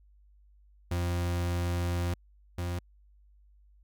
40% pulse tone pair in turn, 87.31 / 87.73 Hz, F2 / F2, 0 / +8 cents, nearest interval unison, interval 8 cents, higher second, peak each -27 / -30 dBFS, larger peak first, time 0.91-2.14 / 2.58-2.79 s, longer first, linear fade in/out 5 ms, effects added 50 Hz sine -57 dBFS peak until 3.83 s

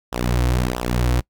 sawtooth tone with flanger, 61.2 Hz, B1, 15 cents flat, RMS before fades -20 dBFS, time 0.12-1.21 s, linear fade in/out 10 ms, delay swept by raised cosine 0.44 to 5.04 ms, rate 1.5 Hz, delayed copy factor -0.85, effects noise-tail reverb RT60 0.1 s tail -24 dB re dry

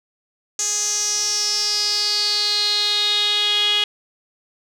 sawtooth tone with band-pass filter sweep, 415.3 Hz, G#4, in tune, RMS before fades -20 dBFS, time 0.59-3.84 s, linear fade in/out 2 ms, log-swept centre 6600 to 3200 Hz, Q 7.9, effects none

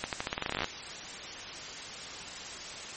accelerating click train, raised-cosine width 0.3 ms, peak -14 dBFS, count 17, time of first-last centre 0.04-0.644 s, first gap 88 ms, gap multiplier 0.87, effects white hiss -41 dBFS RMS until 2.96 s + MP3 32 kbps

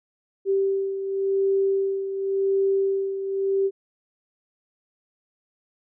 sine beating tone pair, 390 / 390.91 Hz, G4 / G4, -9 / -5 cents, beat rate 0.91 Hz, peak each -21 / -28 dBFS, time 0.45-3.71 s, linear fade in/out 50 ms, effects none

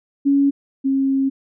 sine tone pair in turn, 279.5 / 270.3 Hz, C#4 / C#4, +14 / -44 cents, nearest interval minor second, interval 58 cents, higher first, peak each -12 / -15 dBFS, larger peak first, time 0.25-0.51 / 0.84-1.3 s, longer second, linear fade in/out 20 ms, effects none

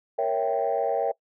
sine chord, A# diminished seventh, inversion none, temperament equal, 466.2 / 554.4 / 659.3 / 784 Hz, A#4 / C#5 / E5 / G5, 0 / 0 / 0 / 0 cents, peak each -27 dBFS, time 0.18-1.12 s, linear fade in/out 10 ms, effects noise-tail reverb RT60 0.1 s tail -23 dB re dry + tanh soft clip ceiling -15 dBFS

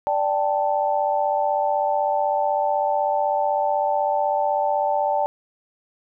sine chord, D suspended fourth, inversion none, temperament equal, 587.3 / 784 / 880 Hz, D5 / G5 / A5, 0 / 0 / 0 cents, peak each -23 dBFS, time 0.07-5.26 s, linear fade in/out 0 ms, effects none

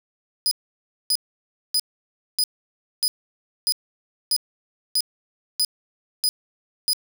sawtooth tone bursts, 4978 Hz, D#8, in tune, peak -15 dBFS, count 11, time 0.46-6.932 s, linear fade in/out 0 ms, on 52 ms, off 590 ms, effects none

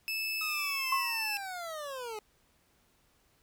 30% pulse tone with pitch glide, 2618 to 2656 Hz, E7 to E7, -13 to +12 cents, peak -29 dBFS, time 0.08-1.37 s, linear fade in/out 0 ms, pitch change +25 cents, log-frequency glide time 0.49-1.13 s
25% pulse linear sweep, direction down, 1270 to 415.3 Hz, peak -34 dBFS, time 0.41-2.19 s, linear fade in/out 2 ms
sine tone with exponential decay, 1075 Hz, C6, 47 cents sharp, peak -24 dBFS, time 0.92-1.3 s, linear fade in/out 5 ms, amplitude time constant 81 ms
effects pink hiss -69 dBFS RMS until 3.42 s

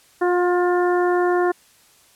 harmonic tone with a mistuned harmonic, 354.7 Hz, F4, 27 cents sharp, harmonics 1 / 2 / 3 / 4 / 5, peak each -17 / -23 / -27 / -29 / -31 dBFS, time 0.21-1.52 s, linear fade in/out 10 ms, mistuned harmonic 2, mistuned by +15 cents, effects white hiss -54 dBFS RMS until 2.15 s + low-pass 12000 Hz 12 dB/octave

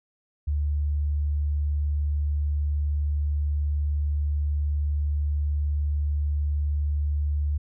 sine tone, 73.42 Hz, D2, in tune, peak -22 dBFS, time 0.47-7.58 s, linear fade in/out 10 ms, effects none

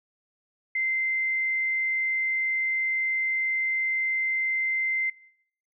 sine tone, 2079 Hz, C7, 12 cents flat, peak -24 dBFS, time 0.75-5.1 s, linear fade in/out 5 ms, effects noise-tail reverb RT60 0.7 s tail -22 dB re dry

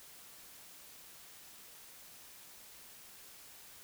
silence, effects white hiss -55 dBFS RMS until 3.83 s

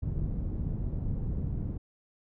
pink low-pass noise, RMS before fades -32 dBFS, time 0.02-1.78 s, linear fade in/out 10 ms, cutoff 180 Hz, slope 12 dB/octave, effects none

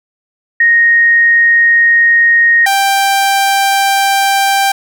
sine / sawtooth tone pair in turn, 1864.7 / 787 Hz, A#6 / G5, 0 / +7 cents, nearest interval octave + minor third, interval 1493 cents, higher first, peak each -5 dBFS, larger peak neither, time 0.6-2.66 / 2.66-4.72 s, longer neither, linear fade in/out 5 ms, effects none

